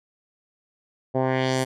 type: tone with low-pass filter sweep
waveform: 10% pulse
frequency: 130.4 Hz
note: C3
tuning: 5 cents flat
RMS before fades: -23 dBFS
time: 1.14-1.65 s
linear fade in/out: 20 ms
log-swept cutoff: 600 to 12000 Hz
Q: 1.5
effects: none